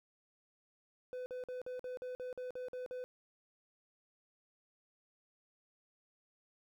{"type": "tone bursts", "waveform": "triangle", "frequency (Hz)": 503, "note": "B4", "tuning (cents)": 32, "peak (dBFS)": -38, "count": 11, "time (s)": [1.13, 3.04], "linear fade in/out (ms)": 0, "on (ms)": 130, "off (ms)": 48, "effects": ["13-bit"]}